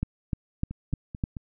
two click trains, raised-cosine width 5 ms, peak -14 / -23 dBFS, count 5 / 4, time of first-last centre 0.03-1.238 / 0.71-1.368 s, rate 3.31 / 4.56 Hz, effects none

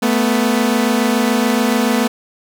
sawtooth tone pair together, 220.4 / 247.4 Hz, A3 / B3, +3 / +3 cents, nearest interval major second, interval 200 cents, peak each -12 / -12 dBFS, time 0.02-2.08 s, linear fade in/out 10 ms, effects none

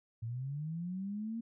sine linear sweep, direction up, 110 to 233.1 Hz, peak -36 dBFS, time 0.22-1.41 s, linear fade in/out 10 ms, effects none

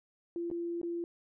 sine tone with dropouts, 342 Hz, F4, 36 cents flat, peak -33 dBFS, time 0.36-1.04 s, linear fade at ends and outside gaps 1 ms, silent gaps 0.502-0.513 / 0.815-0.831 s, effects none

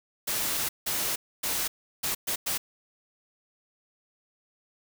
white noise bursts at uneven times, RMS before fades -29 dBFS, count 6, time 0.27-0.69 / 0.86-1.16 / 1.43-1.68 / 2.03-2.15 / 2.27-2.36 / 2.46-2.58 s, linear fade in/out 10 ms, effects none

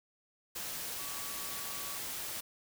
sine tone in noise, 1137 Hz, C#6, 44 cents sharp, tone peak -50 dBFS, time 0.98-1.98 s, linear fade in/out 10 ms, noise white, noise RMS -40 dBFS, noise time 0.55-2.41 s, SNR -13 dB, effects none

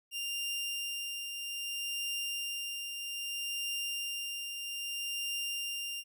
sawtooth tone with tremolo, 2794 Hz, F7, in tune, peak -30 dBFS, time 0.11-6.04 s, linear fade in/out 50 ms, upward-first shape triangle, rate 0.62 Hz, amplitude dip 45%, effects none

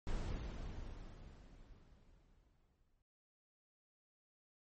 brown noise with exponential decay, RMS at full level -38 dBFS, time 0.07-3.02 s, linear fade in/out 1 ms, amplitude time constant 640 ms, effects MP3 32 kbps

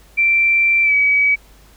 sine tone with pitch glide, 2349 to 2276 Hz, D7 to C#7, 0 to +45 cents, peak -11 dBFS, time 0.17-1.36 s, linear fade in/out 20 ms, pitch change -55 cents, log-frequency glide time 0.83-0.94 s, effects added 50 Hz sine -45 dBFS peak until 1.76 s + pink hiss -50 dBFS RMS until 1.76 s

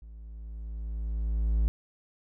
triangle tone with level ramp, 55 Hz, A1, in tune, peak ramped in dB -42 to -19 dBFS, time 0.02-1.68 s, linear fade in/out 0 ms, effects none

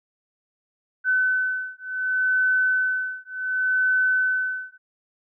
sine beating tone pair, 1513 / 1513.68 Hz, F#6 / F#6, +38 / +39 cents, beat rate 0.68 Hz, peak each -23 dBFS, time 1.04-4.78 s, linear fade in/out 50 ms, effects none

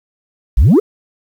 sine exponential sweep, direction up, 44.09 to 469.8 Hz, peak -3 dBFS, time 0.57-0.8 s, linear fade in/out 10 ms, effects tanh soft clip ceiling -4 dBFS + 7-bit

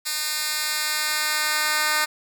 10% pulse tone with high-pass filter sweep, 304.7 Hz, D#4, 36 cents flat, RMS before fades -24 dBFS, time 0.05-2.06 s, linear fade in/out 20 ms, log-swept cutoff 3700 to 1400 Hz, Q 0.71, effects none

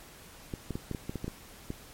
clicks, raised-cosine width 3 ms, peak -21 dBFS, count 10, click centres 0.538 / 0.707 / 0.755 / 0.913 / 0.948 / 1.095 / 1.157 / 1.244 / 1.28 / 1.704 s, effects pink hiss -51 dBFS RMS until 1.93 s + MP3 64 kbps

